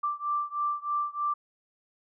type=beating tone pair; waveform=sine; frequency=1174.7 / 1177.9 Hz; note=D6 / D6; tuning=0 / +5 cents; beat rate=3.2 Hz; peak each=-30 / -31 dBFS; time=0.03-1.34 s; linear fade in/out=10 ms; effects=none